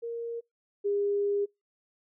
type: tone pair in turn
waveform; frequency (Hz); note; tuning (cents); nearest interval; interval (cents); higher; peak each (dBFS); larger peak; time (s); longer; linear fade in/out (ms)
sine; 466.2 / 405.4; A#4 / G#4; 0 / -42; major second; 242; first; -32 / -25; second; 0.02-0.41 / 0.84-1.46; second; 20
effects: noise-tail reverb RT60 0.2 s tail -26 dB re dry